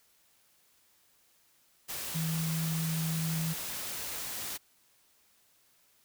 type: tone in noise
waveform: sine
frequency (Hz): 161.6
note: E3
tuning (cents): -34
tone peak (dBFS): -30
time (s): 2.14-3.54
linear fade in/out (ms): 20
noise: white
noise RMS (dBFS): -38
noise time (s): 1.88-4.58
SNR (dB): +5
effects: white hiss -67 dBFS RMS until 6.04 s